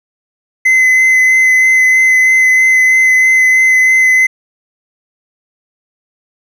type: tone with vibrato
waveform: triangle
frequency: 2042 Hz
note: C7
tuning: 43 cents flat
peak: -4 dBFS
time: 0.65-4.27 s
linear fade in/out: 10 ms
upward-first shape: sine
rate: 3.1 Hz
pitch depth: 11 cents each way
effects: none